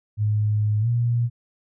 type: tone with pitch glide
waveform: sine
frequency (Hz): 105.9 to 118.87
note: G#2 to A#2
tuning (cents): +34 to +34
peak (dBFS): -18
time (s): 0.17-1.3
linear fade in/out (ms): 50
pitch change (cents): +200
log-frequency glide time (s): 0.8-0.88
effects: none